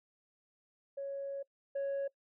sine tone pair in turn, 554.4 / 554.4 Hz, C#5 / C#5, 0 / 0 cents, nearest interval unison, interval 0 cents, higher neither, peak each -36 / -30 dBFS, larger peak second, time 0.97-1.43 / 1.75-2.08 s, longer first, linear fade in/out 10 ms, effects noise-tail reverb RT60 0.1 s tail -23 dB re dry + tanh soft clip ceiling -32 dBFS

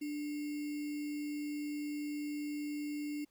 sine tone with sample-and-hold, 294.9 Hz, D4, 7 cents sharp, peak -36 dBFS, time 0.01-3.25 s, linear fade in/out 10 ms, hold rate 2450 Hz, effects pink hiss -75 dBFS RMS until 3.3 s

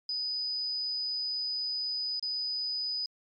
sine tone with dropouts, 4982 Hz, D#8, 1 cent sharp, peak -30 dBFS, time 0.09-3.06 s, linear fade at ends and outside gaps 2 ms, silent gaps 2.196-2.226 s, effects MP3 96 kbps

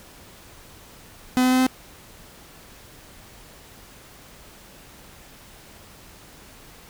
45% pulse tone with pitch steps, 253.2 / 254.8 / 256.4 / 258.1 Hz, B3 / C4 / C4 / C4, +43 / -46 / -35 / -23 cents, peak -16 dBFS, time 1.37-1.666 s, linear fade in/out 0 ms, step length 74 ms, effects pink hiss -47 dBFS RMS until 6.89 s

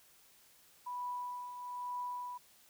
sine tone with tremolo, 985 Hz, B5, 5 cents flat, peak -36 dBFS, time 0.86-2.38 s, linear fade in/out 10 ms, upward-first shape triangle, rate 1.1 Hz, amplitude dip 60%, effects white hiss -64 dBFS RMS until 2.69 s

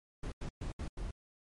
brown noise bursts at uneven times, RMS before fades -39 dBFS, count 5, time 0.23-0.32 / 0.41-0.49 / 0.61-0.72 / 0.79-0.88 / 0.97-1.11 s, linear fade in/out 5 ms, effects MP3 48 kbps

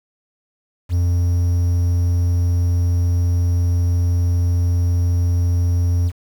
triangle tone with quantisation, 87.31 Hz, F2, in tune, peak -12 dBFS, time 0.89-6.12 s, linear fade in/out 50 ms, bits 7, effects none

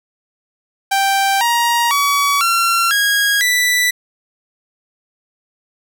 sawtooth tone with pitch steps, 784 / 943.2 / 1134.7 / 1365 / 1642.2 / 1975.6 Hz, G5 / A#5 / C#6 / F6 / G#6 / B6, 0 / +20 / +40 / -40 / -20 / 0 cents, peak -9 dBFS, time 0.91-3.91 s, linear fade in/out 10 ms, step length 500 ms, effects none

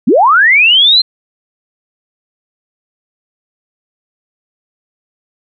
sine linear sweep, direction up, 180 to 4186 Hz, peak -4 dBFS, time 0.07-1.02 s, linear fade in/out 10 ms, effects none

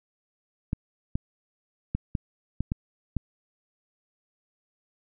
clicks, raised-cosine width 5 ms, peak -14 dBFS, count 7, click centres 0.731 / 1.155 / 1.95 / 2.152 / 2.606 / 2.719 / 3.167 s, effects none

